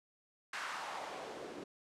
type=noise with band-pass filter sweep; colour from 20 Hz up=white; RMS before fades=-44 dBFS; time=0.53-1.64 s; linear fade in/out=5 ms; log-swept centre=1500 to 320 Hz; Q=1.8; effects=low-pass 9000 Hz 12 dB/octave